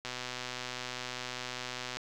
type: click train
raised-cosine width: 0.2 ms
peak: -20 dBFS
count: 241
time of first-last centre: 0.05-1.97 s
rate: 125 Hz
effects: none

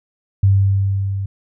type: tone with level ramp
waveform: sine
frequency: 98 Hz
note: G2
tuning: in tune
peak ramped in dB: -8 to -20 dBFS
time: 0.43-1.26 s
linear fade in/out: 5 ms
effects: none

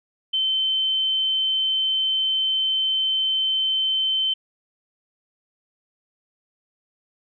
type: tone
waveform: sine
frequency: 3083 Hz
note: G7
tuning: 29 cents flat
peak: -19 dBFS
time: 0.33-4.34 s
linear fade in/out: 10 ms
effects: none

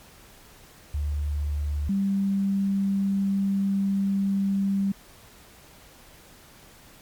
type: tone pair in turn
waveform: sine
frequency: 73.42 / 196.57 Hz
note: D2 / G3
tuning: 0 / +5 cents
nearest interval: octave + perfect fourth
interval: 1705 cents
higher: second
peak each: -24 / -21 dBFS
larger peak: second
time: 0.94-1.89 / 1.89-4.92 s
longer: second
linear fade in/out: 5 ms
effects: pink hiss -51 dBFS RMS until 7.01 s + MP3 96 kbps

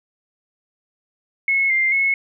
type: tone with pitch steps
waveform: sine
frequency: 2184 / 2098 / 2186 Hz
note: C#7 / C7 / C#7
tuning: -26 / +4 / -25 cents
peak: -15 dBFS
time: 1.48-2.14 s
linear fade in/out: 2 ms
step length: 220 ms
effects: none

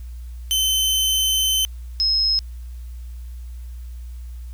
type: tone pair in turn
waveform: sawtooth / sine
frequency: 3068 / 5149 Hz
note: G7 / E8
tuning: -38 / -42 cents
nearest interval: major sixth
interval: 896 cents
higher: second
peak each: -14 / -16 dBFS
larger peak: first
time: 0.51-1.65 / 2-2.39 s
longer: first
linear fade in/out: 0 ms
effects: added 60 Hz sine -31 dBFS peak until 4.53 s + white hiss -56 dBFS RMS until 4.53 s

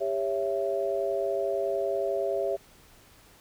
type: chord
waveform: sine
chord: C# diminished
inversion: second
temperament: just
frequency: 399.1 / 554.4 / 665.2 Hz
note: G4 / C#5 / E5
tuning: +31 / 0 / +16 cents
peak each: -30 dBFS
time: 0-2.57 s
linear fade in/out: 20 ms
effects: pink hiss -56 dBFS RMS until 3.4 s

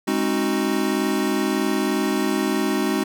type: chord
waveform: square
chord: Ab dominant seventh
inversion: none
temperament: equal with one note detuned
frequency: 207.7 / 267.9 / 311.1 / 370 Hz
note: Ab3 / C4 / Eb4 / Gb4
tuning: 0 / +41 / 0 / 0 cents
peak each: -26 dBFS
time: 0.07-3.04 s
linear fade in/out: 10 ms
effects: none

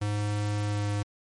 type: tone with pitch glide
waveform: square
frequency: 103.83 to 102.87 Hz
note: G#2 to G#2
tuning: 0 to -16 cents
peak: -27 dBFS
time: 0.01-1.03 s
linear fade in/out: 10 ms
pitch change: -16 cents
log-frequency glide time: 0.68-0.87 s
effects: MP3 48 kbps

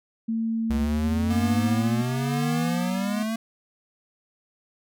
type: tone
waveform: sine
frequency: 225.6 Hz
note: A3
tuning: 44 cents sharp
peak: -23 dBFS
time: 0.28-2.02 s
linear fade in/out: 10 ms
type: exponential sweep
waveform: square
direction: up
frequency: 67.2 to 228.5 Hz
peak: -26 dBFS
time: 0.7-3.36 s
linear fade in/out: 5 ms
type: tone with tremolo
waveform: square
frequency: 240 Hz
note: B3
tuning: 49 cents flat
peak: -25 dBFS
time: 1.3-3.23 s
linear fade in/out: 5 ms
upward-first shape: sine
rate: 1 Hz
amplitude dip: 50%
effects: none

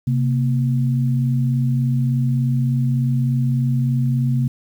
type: tone pair together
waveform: sine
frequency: 131.9 / 235.3 Hz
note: C3 / A#3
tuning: +14 / +16 cents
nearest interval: minor seventh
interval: 1002 cents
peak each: -16 / -23 dBFS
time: 0.07-4.48 s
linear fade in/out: 5 ms
effects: 8-bit

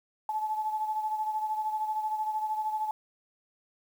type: beating tone pair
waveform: sine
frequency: 861 / 874 Hz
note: A5 / A5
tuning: -38 / -12 cents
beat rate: 13 Hz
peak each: -29 / -37 dBFS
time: 0.29-2.91 s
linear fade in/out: 2 ms
effects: 9-bit

